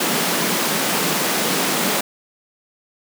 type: high-pass noise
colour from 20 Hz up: pink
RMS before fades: -20 dBFS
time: 0-2.01 s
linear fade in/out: 5 ms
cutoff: 160 Hz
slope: 48 dB/octave
effects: none